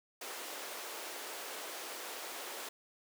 pink high-pass noise, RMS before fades -44 dBFS, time 0.21-2.69 s, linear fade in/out 5 ms, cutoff 380 Hz, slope 24 dB/octave, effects none

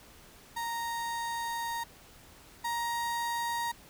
35% pulse tone pair in turn, 931 / 938.6 Hz, A#5 / A#5, -2 / +12 cents, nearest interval unison, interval 14 cents, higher second, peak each -31 / -29 dBFS, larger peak second, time 0.56-1.84 / 2.64-3.72 s, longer first, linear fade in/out 10 ms, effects pink hiss -55 dBFS RMS until 3.89 s

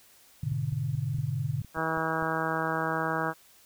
sine chord, G# diminished, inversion none, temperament equal, 103.83 / 123.47 / 146.83 Hz, G#2 / B2 / D3, 0 / 0 / 0 cents, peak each -35 / -31 / -31 dBFS, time 0.43-1.62 s, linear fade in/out 5 ms
clicks, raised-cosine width 5 ms, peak -32 dBFS, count 9, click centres 0.521 / 0.726 / 0.95 / 1.148 / 1.186 / 1.647 / 1.77 / 1.974 / 2.225 s
harmonic tone, 161 Hz, E3, 41 cents flat, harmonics 1 / 2 / 3 / 4 / 5 / 6 / 7 / 8 / 9 / 10, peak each -36 / -36 / -36 / -36 / -36 / -36 / -36 / -36 / -36 / -36 dBFS, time 1.74-3.34 s, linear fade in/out 50 ms
effects white hiss -58 dBFS RMS until 3.65 s

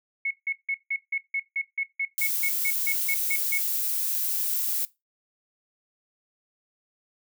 sine tone bursts, 2195 Hz, C#7, 18 cents flat, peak -24 dBFS, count 16, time 0.25-3.578 s, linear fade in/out 5 ms, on 58 ms, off 160 ms
violet noise, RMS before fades -27 dBFS, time 2.18-4.85 s, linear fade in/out 0 ms
effects noise-tail reverb RT60 0.2 s tail -19 dB re dry

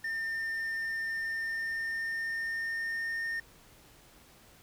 triangle tone with pitch glide, 1806 to 1827 Hz, A6 to A#6, +45 to -35 cents, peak -30 dBFS, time 0.04-3.4 s, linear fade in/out 5 ms, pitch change +20 cents, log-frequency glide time 1.14-3.24 s, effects pink hiss -58 dBFS RMS until 4.62 s

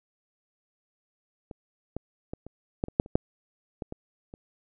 clicks, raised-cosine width 2 ms, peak -26 / -19 / -21 / -28 / -12 / -25 / -6 / -30 / -7 / -20 / -23 / -29 dBFS, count 12, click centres 1.512 / 1.966 / 2.335 / 2.466 / 2.839 / 2.884 / 2.999 / 3.061 / 3.155 / 3.822 / 3.924 / 4.339 s, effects none

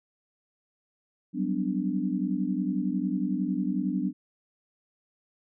sine chord, G major seventh, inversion third, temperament equal with one note detuned, 185 / 196 / 251.1 / 293.7 Hz, F#3 / G3 / B3 / D4, 0 / 0 / +29 / 0 cents, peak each -31 dBFS, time 1.33-4.13 s, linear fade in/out 50 ms, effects none

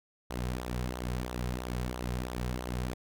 sawtooth tone with flanger, 61.74 Hz, B1, in tune, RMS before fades -35 dBFS, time 0.3-2.94 s, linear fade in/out 5 ms, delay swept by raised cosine 0.4 to 3.5 ms, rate 3 Hz, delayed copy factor -0.6, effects none

